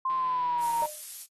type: tone with pitch glide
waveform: sine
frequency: 1046.5 to 932.3 Hz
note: C6 to A#5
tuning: 0 to 0 cents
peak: -25 dBFS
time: 0.05-0.86 s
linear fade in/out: 5 ms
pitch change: -200 cents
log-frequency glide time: 0.15-0.72 s
type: click train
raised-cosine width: 0.3 ms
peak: -32 dBFS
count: 126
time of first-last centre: 0.1-0.858 s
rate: 165 Hz
type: noise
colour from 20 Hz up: violet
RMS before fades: -36 dBFS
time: 0.59-1.27 s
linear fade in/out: 50 ms
type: tone with exponential decay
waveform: sine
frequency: 606 Hz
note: D#5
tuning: 46 cents flat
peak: -30 dBFS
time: 0.82-1.03 s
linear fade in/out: 0 ms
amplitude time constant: 44 ms
effects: AAC 32 kbps